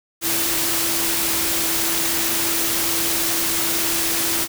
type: tone in noise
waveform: sine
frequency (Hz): 333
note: E4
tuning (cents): +18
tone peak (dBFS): -30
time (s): 0.21-4.48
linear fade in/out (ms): 50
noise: white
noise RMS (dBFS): -21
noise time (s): 0.21-4.48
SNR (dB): -12
effects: none